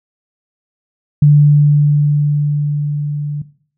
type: tone with level ramp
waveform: sine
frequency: 146.83 Hz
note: D3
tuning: in tune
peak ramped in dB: -3 to -18 dBFS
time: 1.22-3.42 s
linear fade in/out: 5 ms
effects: noise-tail reverb RT60 0.5 s tail -17 dB re dry